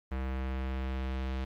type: tone with low-pass filter sweep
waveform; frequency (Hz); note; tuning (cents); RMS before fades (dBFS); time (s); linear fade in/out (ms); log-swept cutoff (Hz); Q
square; 65.41; C2; 0; -34; 0.11-1.45; 10; 2100 to 3400; 1.2
effects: 10-bit